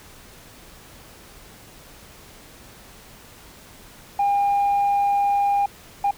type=tone bursts at uneven times; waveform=sine; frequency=806 Hz; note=G5; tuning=48 cents sharp; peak=-15 dBFS; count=2; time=4.19-5.66 / 6.04-6.11 s; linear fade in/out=5 ms; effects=tanh soft clip ceiling -15 dBFS + pink hiss -46 dBFS RMS until 6.17 s